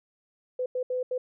sine tone bursts at uneven times, 505 Hz, B4, 39 cents sharp, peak -26 dBFS, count 4, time 0.59-0.66 / 0.75-0.83 / 0.9-1.03 / 1.11-1.18 s, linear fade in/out 5 ms, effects none

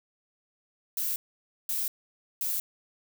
violet noise bursts, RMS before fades -30 dBFS, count 3, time 0.97-2.6 s, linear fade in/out 2 ms, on 190 ms, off 530 ms, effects none

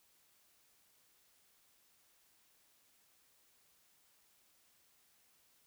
silence, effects white hiss -71 dBFS RMS until 5.66 s

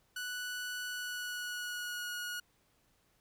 sawtooth tone with pitch glide, 1480 to 1449.5 Hz, F#6 to F#6, 0 to -36 cents, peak -34 dBFS, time 0.16-2.4 s, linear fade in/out 5 ms, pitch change -36 cents, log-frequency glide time 0.86-2.09 s, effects pink hiss -72 dBFS RMS until 3.2 s

